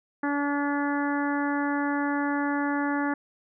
harmonic tone, 286.7 Hz, D4, 42 cents flat, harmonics 1 / 2 / 3 / 4 / 5 / 6 / 7, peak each -26 / -36 / -32 / -36 / -35 / -34 / -43 dBFS, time 0.23-3.14 s, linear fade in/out 5 ms, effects none

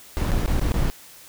brown noise with dropouts, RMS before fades -21 dBFS, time 0.17-0.9 s, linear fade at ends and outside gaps 0 ms, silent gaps 0.31-0.318 / 0.46-0.477 / 0.595-0.613 / 0.719-0.741 s, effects white hiss -46 dBFS RMS until 1.28 s

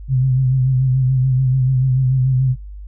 sine tone with vibrato, 130 Hz, C3, 11 cents flat, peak -12 dBFS, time 0.08-2.56 s, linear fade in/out 50 ms, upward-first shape sine, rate 6.9 Hz, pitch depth 45 cents each way, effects noise-tail reverb RT60 0.2 s tail -24 dB re dry + added 50 Hz sine -30 dBFS peak until 2.87 s

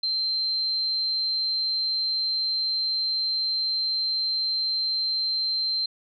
sine tone, 4128 Hz, C8, 24 cents flat, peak -23 dBFS, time 0.03-5.86 s, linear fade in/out 5 ms, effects none

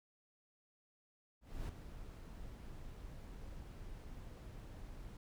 brown noise with ADSR envelope, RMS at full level -41 dBFS, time 1.41-5.17 s, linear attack 280 ms, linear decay 4 ms, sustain -9 dB, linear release 3 ms, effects none

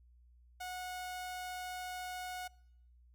sawtooth tone, 731 Hz, F#5, 21 cents flat, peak -37 dBFS, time 0.6-2.48 s, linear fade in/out 10 ms, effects noise-tail reverb RT60 0.8 s tail -24 dB re dry + added 60 Hz sine -60 dBFS peak until 3.14 s

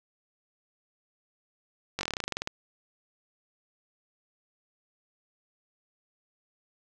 slowing click train, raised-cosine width 0.2 ms, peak -13 dBFS, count 15, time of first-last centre 1.99-2.474 s, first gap 20 ms, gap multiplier 1.08, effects none

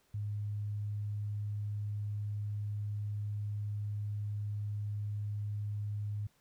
sine tone, 103.83 Hz, G#2, in tune, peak -34 dBFS, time 0.14-6.27 s, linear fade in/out 5 ms, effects pink hiss -71 dBFS RMS until 6.4 s

